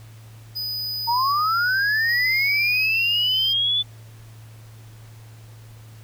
square tone with tremolo, 4978 Hz, D#8, in tune, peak -26 dBFS, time 0.55-3.54 s, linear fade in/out 20 ms, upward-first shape square, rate 0.65 Hz, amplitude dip 35%
sine linear sweep, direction up, 909 to 3496 Hz, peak -18 dBFS, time 1.07-3.83 s, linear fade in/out 20 ms
effects added 111 Hz sine -41 dBFS peak until 6.03 s + pink hiss -52 dBFS RMS until 6.03 s

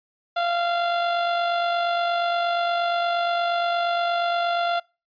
30% pulse tone with amplitude modulation, 691 Hz, F5, 19 cents flat, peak -17 dBFS, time 0.36-4.8 s, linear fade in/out 10 ms, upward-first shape sine, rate 48.5 Hz, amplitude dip 30%, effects noise-tail reverb RT60 0.3 s tail -25 dB re dry + resampled to 11025 Hz

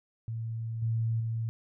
sine tone with level steps, 113.5 Hz, A#2, 46 cents flat, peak -32 / -26 / -29 dBFS, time 0.28-1.49 s, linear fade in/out 0 ms, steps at 0.82 / 1.2 s, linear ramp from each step 5 ms, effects none

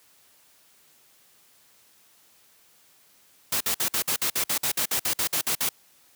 white noise bursts, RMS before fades -25 dBFS, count 16, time 3.52-5.691 s, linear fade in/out 5 ms, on 86 ms, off 53 ms, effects white hiss -59 dBFS RMS until 6.15 s + high-pass 80 Hz 12 dB/octave

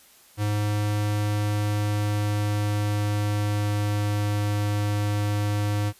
square tone with pitch glide, 104.4 to 103.56 Hz, G#2 to G#2, +10 to -4 cents, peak -23 dBFS, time 0.37-5.93 s, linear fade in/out 50 ms, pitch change -14 cents, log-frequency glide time 1.11-4.55 s, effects white hiss -54 dBFS RMS until 5.99 s + resampled to 32000 Hz

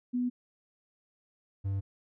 sine / triangle tone pair in turn, 246.9 / 97.98 Hz, B3 / G2, 0 / 0 cents, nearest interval octave + major third, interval 1600 cents, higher first, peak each -27 dBFS, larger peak neither, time 0.13-0.3 / 1.64-1.81 s, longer neither, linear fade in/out 20 ms, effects none

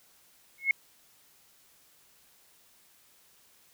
sine tone with exponential growth, 2175 Hz, C#7, 33 cents flat, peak -17 dBFS, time 0.58-0.71 s, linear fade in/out 2 ms, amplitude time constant 27 ms, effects white hiss -62 dBFS RMS until 3.73 s

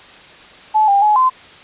sine tone with pitch steps, 862 / 799 / 845 / 1031 Hz, A5 / G5 / G#5 / C6, -36 / +33 / +30 / -26 cents, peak -9 dBFS, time 0.74-1.3 s, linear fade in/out 20 ms, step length 140 ms, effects white hiss -40 dBFS RMS until 1.63 s + resampled to 8000 Hz

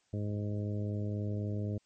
harmonic tone, 103.83 Hz, G#2, in tune, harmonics 1 / 2 / 3 / 4 / 5 / 6, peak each -33 / -39 / -43 / -45 / -47 / -49 dBFS, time 0.13-1.78 s, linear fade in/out 5 ms, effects white hiss -73 dBFS RMS until 1.85 s + MP3 32 kbps

